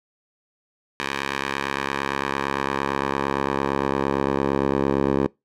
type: tone with band-pass filter sweep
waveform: 10% pulse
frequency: 68.8 Hz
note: C#2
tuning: 12 cents flat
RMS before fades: -24 dBFS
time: 1-5.27 s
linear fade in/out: 0 ms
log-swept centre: 2200 to 450 Hz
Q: 0.88
effects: noise-tail reverb RT60 0.2 s tail -23 dB re dry